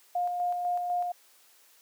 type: tone with tremolo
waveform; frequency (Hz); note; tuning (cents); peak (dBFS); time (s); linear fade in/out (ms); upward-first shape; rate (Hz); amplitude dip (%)
sine; 710; F5; +28; -25; 0.15-1.12; 5; square; 4; 35
effects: white hiss -60 dBFS RMS until 1.81 s + high-pass 400 Hz 12 dB/octave